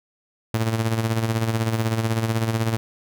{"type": "tone with tremolo", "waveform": "sawtooth", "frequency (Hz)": 112.6, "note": "A2", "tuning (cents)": 40, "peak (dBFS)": -14, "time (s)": [0.54, 2.77], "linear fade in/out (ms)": 0, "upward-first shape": "sine", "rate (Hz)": 16, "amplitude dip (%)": 60, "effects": []}